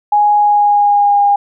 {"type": "tone with pitch glide", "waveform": "sine", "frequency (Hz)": [830.6, 811.2], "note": ["G#5", "G#5"], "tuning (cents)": [0, -41], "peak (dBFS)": -7, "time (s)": [0.12, 1.36], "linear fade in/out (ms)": 5, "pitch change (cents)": -41, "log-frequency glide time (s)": [0.37, 1.24], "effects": []}